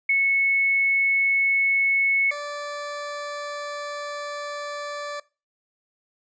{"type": "tone pair in turn", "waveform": ["sine", "20% pulse"], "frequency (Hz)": [2201, 583], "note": ["C#7", "D5"], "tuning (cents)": [-13, -13], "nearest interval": "octave + major seventh", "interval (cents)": 2300, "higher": "first", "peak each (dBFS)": [-17, -25], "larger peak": "first", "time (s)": [[0.09, 2.31], [2.31, 5.2]], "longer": "second", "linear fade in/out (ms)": 5, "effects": ["noise-tail reverb RT60 0.3 s tail -21 dB re dry", "resampled to 16000 Hz"]}